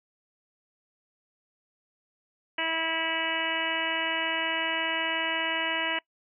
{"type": "harmonic tone", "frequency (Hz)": 325.5, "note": "E4", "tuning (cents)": -22, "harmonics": [1, 2, 3, 4, 5, 6, 7, 8, 9], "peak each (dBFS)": [-39, -36, -35, -42, -35, -33, -35, -37, -33], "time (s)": [2.58, 5.99], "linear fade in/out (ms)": 5, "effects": ["noise-tail reverb RT60 0.1 s tail -23 dB re dry"]}